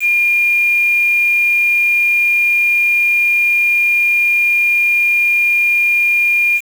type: tone with quantisation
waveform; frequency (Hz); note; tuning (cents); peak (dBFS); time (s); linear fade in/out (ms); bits
sine; 2412; D7; +46; -10; 0-6.61; 50; 5
effects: none